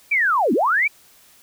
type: linear two-way sweep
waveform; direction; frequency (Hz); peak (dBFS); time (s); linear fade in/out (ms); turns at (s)
sine; down then up; 2400 to 206.2 to 2400; -15; 0.11-0.88; 10; 0.53
effects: white hiss -52 dBFS RMS until 1.42 s